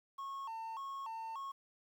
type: tone with vibrato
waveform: triangle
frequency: 992 Hz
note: B5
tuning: 7 cents sharp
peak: -39 dBFS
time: 0.18-1.52 s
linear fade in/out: 10 ms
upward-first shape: square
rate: 1.7 Hz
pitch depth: 170 cents each way
effects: 11-bit